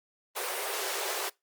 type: high-pass noise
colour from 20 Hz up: pink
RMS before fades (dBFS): -33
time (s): 0.35-1.3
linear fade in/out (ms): 20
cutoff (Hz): 360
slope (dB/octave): 96
effects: noise-tail reverb RT60 0.2 s tail -22 dB re dry + Opus 32 kbps